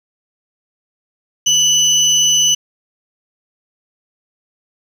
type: tone pair together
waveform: sine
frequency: 2956 / 6071 Hz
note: F#7 / F#8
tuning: -2 / +44 cents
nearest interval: octave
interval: 1246 cents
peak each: -11 dBFS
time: 1.46-2.55 s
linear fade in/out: 10 ms
effects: tanh soft clip ceiling -6 dBFS + 7-bit